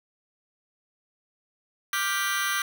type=chord; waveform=sawtooth; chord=G dominant seventh; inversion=second; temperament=just; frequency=1176 / 1411.2 / 1568 / 1960 Hz; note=D6 / F6 / G6 / B6; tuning=+2 / +18 / 0 / -14 cents; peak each=-26 / -30 / -25 / -28 dBFS; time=1.93-2.62 s; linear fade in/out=2 ms; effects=none